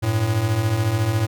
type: beating tone pair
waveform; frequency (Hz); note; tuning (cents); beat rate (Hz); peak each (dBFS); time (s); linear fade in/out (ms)
square; 98 / 112; G2 / A2; 0 / +31; 14; -25 / -20; 0.02-1.27; 20
effects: none